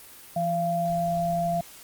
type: tone pair together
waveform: sine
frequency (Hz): 168.6 / 686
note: E3 / F5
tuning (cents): +39 / -31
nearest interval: 2 octaves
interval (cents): 2430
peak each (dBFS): -29 / -24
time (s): 0.36-1.61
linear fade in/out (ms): 5
effects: white hiss -47 dBFS RMS until 1.83 s + Opus 32 kbps